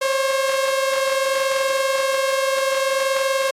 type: tone pair together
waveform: sawtooth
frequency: 533.8 / 554.4 Hz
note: C5 / C#5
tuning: +35 / 0 cents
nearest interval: minor second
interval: 65 cents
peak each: -15 / -21 dBFS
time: 0.01-3.51 s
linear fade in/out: 10 ms
effects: low-pass 12000 Hz 12 dB/octave + AAC 64 kbps